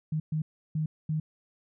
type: tone bursts at uneven times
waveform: sine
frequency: 155.56 Hz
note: D#3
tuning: in tune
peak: -26 dBFS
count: 4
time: 0.12-0.2 / 0.32-0.42 / 0.75-0.86 / 1.09-1.2 s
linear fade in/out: 5 ms
effects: none